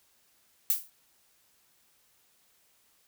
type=noise with exponential decay; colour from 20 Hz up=violet; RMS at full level=-22 dBFS; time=0.7-0.9 s; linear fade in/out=1 ms; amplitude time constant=42 ms; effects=white hiss -67 dBFS RMS until 3.07 s